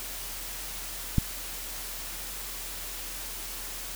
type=click; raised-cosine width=5 ms; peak=-9 dBFS; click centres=1.183 s; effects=added 41 Hz sine -44 dBFS peak until 3.95 s + white hiss -38 dBFS RMS until 3.95 s